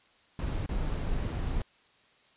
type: noise with dropouts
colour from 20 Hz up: brown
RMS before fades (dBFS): -31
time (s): 0.39-1.62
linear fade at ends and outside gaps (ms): 2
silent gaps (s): 0.662-0.69
effects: white hiss -63 dBFS RMS until 2.36 s + resampled to 8000 Hz